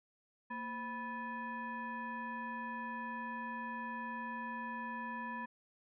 sine tone with frequency modulation, 983 Hz, B5, 8 cents flat, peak -39 dBFS, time 0.5-5.46 s, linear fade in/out 10 ms, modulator 753 Hz, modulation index 1.1, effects none

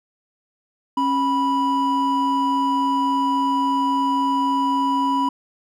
triangle tone pair together, 273.5 / 983.1 Hz, C#4 / B5, -23 / -8 cents, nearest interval octave + minor seventh, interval 2215 cents, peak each -20 / -17 dBFS, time 0.97-5.29 s, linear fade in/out 5 ms, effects none

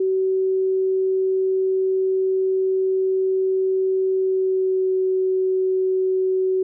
sine tone with pitch glide, 378.9 to 375.6 Hz, F#4 to F#4, +41 to +26 cents, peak -17 dBFS, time 0-6.63 s, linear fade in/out 5 ms, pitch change -15 cents, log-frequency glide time 4.13-4.93 s, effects none

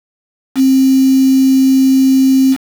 sine tone with quantisation, 265.3 Hz, C4, 24 cents sharp, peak -6 dBFS, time 0.55-2.57 s, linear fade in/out 50 ms, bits 4, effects none

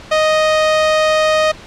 sawtooth tone, 622.3 Hz, D#5, in tune, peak -7 dBFS, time 0.11-1.52 s, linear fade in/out 10 ms, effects pink hiss -36 dBFS RMS until 1.66 s + low-pass 5000 Hz 12 dB/octave

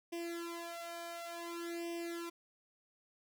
sawtooth tone with flanger, 339.9 Hz, F4, 47 cents flat, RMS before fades -43 dBFS, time 0.12-2.3 s, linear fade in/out 10 ms, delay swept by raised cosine 0.36 to 1.66 ms, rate 0.56 Hz, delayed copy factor +1, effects none

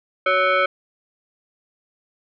sine tone with frequency modulation, 371.2 Hz, F#4, 6 cents sharp, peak -15 dBFS, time 0.26-0.66 s, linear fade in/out 5 ms, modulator 931 Hz, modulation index 2.1, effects none

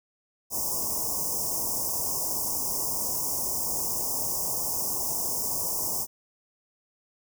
white band-stop noise, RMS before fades -29 dBFS, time 0.5-6.07 s, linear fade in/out 50 ms, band 1100 to 5100 Hz, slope 96 dB/octave, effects none

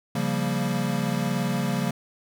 square chord, G half-diminished seventh, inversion second, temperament equal, 138.59 / 174.61 / 196 / 233.1 Hz, Db3 / F3 / G3 / Bb3, 0 / 0 / 0 / 0 cents, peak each -30 dBFS, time 0.15-1.91 s, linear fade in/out 5 ms, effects none

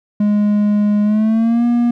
triangle tone with pitch glide, 207.7 to 238.6 Hz, G#3 to A#3, 0 to +41 cents, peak -9 dBFS, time 0.2-1.91 s, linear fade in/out 5 ms, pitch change +241 cents, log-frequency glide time 1.03-1.65 s, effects none

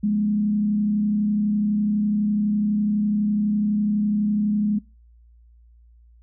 sine tone with frequency modulation, 208.7 Hz, G#3, 9 cents sharp, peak -18 dBFS, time 0.03-4.79 s, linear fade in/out 10 ms, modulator 32 Hz, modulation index 0.38, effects noise-tail reverb RT60 0.3 s tail -23 dB re dry + added 58 Hz sine -49 dBFS peak until 6.22 s

